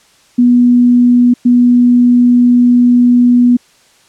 sine tone bursts at uneven times, 244 Hz, B3, 21 cents flat, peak -4 dBFS, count 2, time 0.38-1.34 / 1.45-3.57 s, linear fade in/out 10 ms, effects white hiss -48 dBFS RMS until 4.08 s + low-pass 8000 Hz 12 dB/octave

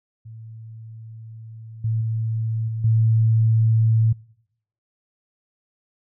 sine tone with level steps, 111.9 Hz, A2, 30 cents sharp, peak -36 / -19 / -21 / -24 / -14 dBFS, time 0.25-4.13 s, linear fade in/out 10 ms, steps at 1.84 / 2.01 / 2.68 / 2.84 s, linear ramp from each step 5 ms, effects noise-tail reverb RT60 0.8 s tail -26 dB re dry

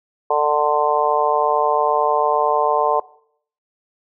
harmonic tone, 148.9 Hz, D3, 24 cents sharp, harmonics 3 / 4 / 5 / 6 / 7, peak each -21 / -21 / -21 / -21 / -21 dBFS, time 0.3-3 s, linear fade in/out 5 ms, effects noise-tail reverb RT60 0.6 s tail -19 dB re dry

